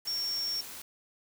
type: tone in noise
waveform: sine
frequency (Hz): 5500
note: F8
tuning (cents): -27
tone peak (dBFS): -30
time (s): 0.07-0.61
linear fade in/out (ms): 5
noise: white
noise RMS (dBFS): -44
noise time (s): 0.05-0.82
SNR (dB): +11
effects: none